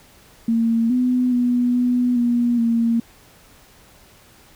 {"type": "tone with pitch steps", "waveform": "sine", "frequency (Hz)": [228.9, 250.4, 244.8, 246.6, 239.7, 231.2], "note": ["A#3", "B3", "B3", "B3", "A#3", "A#3"], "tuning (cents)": [-31, 24, -15, -2, 48, -14], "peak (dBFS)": -15, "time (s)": [0.48, 3], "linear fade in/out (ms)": 5, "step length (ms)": 420, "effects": ["pink hiss -50 dBFS RMS until 4.55 s"]}